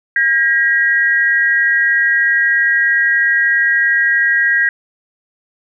sine tone pair together, 1618 / 1905.1 Hz, G#6 / A#6, -46 / +37 cents, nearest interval minor third, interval 283 cents, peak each -13 dBFS, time 0.16-4.69 s, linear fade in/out 2 ms, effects none

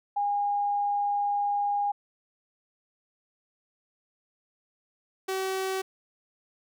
sine / sawtooth tone pair in turn, 815 / 380.8 Hz, G#5 / F#4, -33 / +50 cents, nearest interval octave + minor second, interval 1317 cents, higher first, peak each -24 dBFS, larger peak neither, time 0.16-1.92 / 5.28-5.82 s, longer first, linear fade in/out 10 ms, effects none

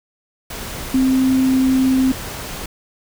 sine tone in noise, 261.6 Hz, C4, in tune, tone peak -12 dBFS, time 0.94-2.12 s, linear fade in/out 5 ms, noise pink, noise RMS -29 dBFS, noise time 0.5-2.66 s, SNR +14 dB, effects none

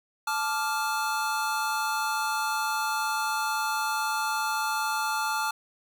square chord, D minor, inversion second, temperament equal with one note detuned, 872.9 / 1174.7 / 1396.9 Hz, A5 / D6 / F6, -14 / 0 / 0 cents, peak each -30 / -34 / -31 dBFS, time 0.27-5.51 s, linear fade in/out 5 ms, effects none

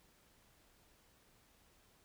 silence, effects pink hiss -69 dBFS RMS until 2.04 s

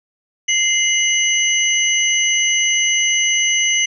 sine tone cluster, 2085 / 2923 / 6120 Hz, C7 / F#7 / G8, -7 / -22 / -42 cents, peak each -18 dBFS, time 0.48-3.86 s, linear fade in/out 10 ms, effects none

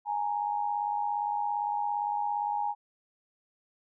sine tone pair together, 831.5 / 929 Hz, G#5 / A#5, +2 / -6 cents, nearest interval major second, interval 192 cents, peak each -29 / -33 dBFS, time 0.05-2.75 s, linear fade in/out 50 ms, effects none

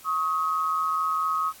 sine tone pair together, 1101 / 1265.4 Hz, C#6 / D#6, -12 / +29 cents, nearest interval major second, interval 241 cents, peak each -28 / -24 dBFS, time 0.04-1.53 s, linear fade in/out 50 ms, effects white hiss -49 dBFS RMS until 1.6 s + AAC 64 kbps

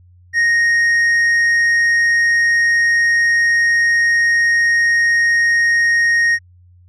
sine tone with tanh clipping, 1864.7 Hz, A#6, in tune, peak -12 dBFS, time 0.33-6.39 s, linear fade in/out 50 ms, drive 5 dB, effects added 89 Hz sine -44 dBFS peak until 6.88 s

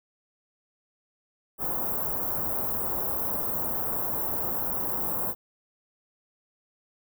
white band-stop noise, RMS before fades -29 dBFS, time 1.58-5.35 s, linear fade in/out 50 ms, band 1100 to 15000 Hz, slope 24 dB/octave, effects none

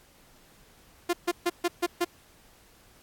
sawtooth tone bursts, 349.2 Hz, F4, in tune, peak -19 dBFS, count 6, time 1.09-2.048 s, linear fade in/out 10 ms, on 43 ms, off 140 ms, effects pink hiss -58 dBFS RMS until 3.02 s + AAC 64 kbps

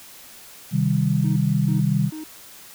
sine chord, C minor, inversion none, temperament equal, 130.81 / 155.56 / 196 Hz, C3 / Eb3 / G3, 0 / 0 / 0 cents, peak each -22 / -21 / -22 dBFS, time 0.71-2.11 s, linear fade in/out 50 ms
triangle tone bursts, 311.1 Hz, D#4, in tune, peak -29 dBFS, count 3, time 1.24-2.24 s, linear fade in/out 5 ms, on 120 ms, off 320 ms
effects white hiss -44 dBFS RMS until 2.74 s

